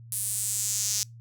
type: tone with high-pass filter sweep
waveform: sawtooth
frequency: 209.5 Hz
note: G#3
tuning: 15 cents sharp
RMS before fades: -29 dBFS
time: 0.12-1.03 s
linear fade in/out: 0 ms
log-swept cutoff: 10000 to 5900 Hz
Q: 3.1
effects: noise-tail reverb RT60 0.2 s tail -26 dB re dry + added 116 Hz sine -44 dBFS peak until 1.2 s